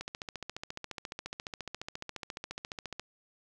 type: click train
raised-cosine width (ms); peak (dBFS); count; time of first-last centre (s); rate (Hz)
0.2; -21; 44; 0.01-2.996; 14.4
effects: none